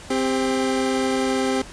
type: tone pair together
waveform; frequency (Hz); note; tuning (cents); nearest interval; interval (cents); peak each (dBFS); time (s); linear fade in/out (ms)
30% pulse; 261.6 / 398.1; C4 / G4; 0 / +27; perfect fifth; 727; -19 / -21; 0.1-1.62; 5
effects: pink hiss -41 dBFS RMS until 1.72 s + resampled to 22050 Hz